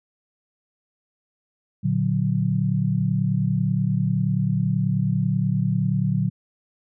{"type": "chord", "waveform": "sine", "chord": "Bb augmented", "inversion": "none", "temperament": "equal", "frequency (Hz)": [116.54, 146.83, 185], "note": ["Bb2", "D3", "F#3"], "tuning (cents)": [0, 0, 0], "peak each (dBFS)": [-24, -23, -23], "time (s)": [1.83, 6.3], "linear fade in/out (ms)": 20, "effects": []}